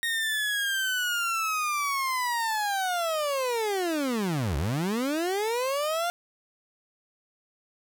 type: linear two-way sweep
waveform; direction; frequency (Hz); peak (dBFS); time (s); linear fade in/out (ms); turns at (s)
30% pulse; down then up; 1864.7 to 64.8 to 708; -23; 0.03-6.1; 0; 4.57
effects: none